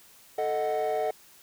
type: chord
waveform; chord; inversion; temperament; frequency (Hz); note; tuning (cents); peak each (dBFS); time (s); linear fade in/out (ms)
triangle; D# diminished; second; equal; 440 / 622.3 / 740; A4 / D#5 / F#5; 0 / 0 / 0; -27; 0.38-1.11; 5
effects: tanh soft clip ceiling -19 dBFS + white hiss -55 dBFS RMS until 1.42 s